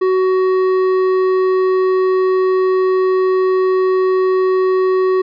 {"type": "tone with hard clipping", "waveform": "triangle", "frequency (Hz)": 373.9, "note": "F#4", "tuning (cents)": 18, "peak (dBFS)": -13, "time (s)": [0.01, 5.22], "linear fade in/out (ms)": 10, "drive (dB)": 12, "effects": ["resampled to 11025 Hz"]}